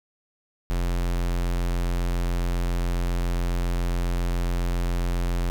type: tone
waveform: square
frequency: 43.65 Hz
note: F1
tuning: in tune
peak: -23 dBFS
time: 0.7-5.5 s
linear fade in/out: 0 ms
effects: none